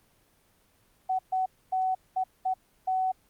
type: tone bursts at uneven times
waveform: sine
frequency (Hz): 750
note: F#5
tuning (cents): +23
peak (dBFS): -24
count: 6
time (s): 1.09-1.19 / 1.32-1.46 / 1.72-1.95 / 2.16-2.24 / 2.45-2.54 / 2.87-3.12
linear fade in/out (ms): 10
effects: pink hiss -65 dBFS RMS until 3.29 s + Opus 24 kbps